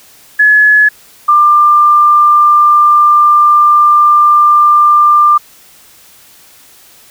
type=tone pair in turn; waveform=sine; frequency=1702 / 1192.1 Hz; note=G#6 / D6; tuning=+42 / +26 cents; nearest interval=tritone; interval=616 cents; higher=first; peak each=-3 dBFS; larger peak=neither; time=0.39-0.89 / 1.28-5.38 s; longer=second; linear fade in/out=10 ms; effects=white hiss -41 dBFS RMS until 7.1 s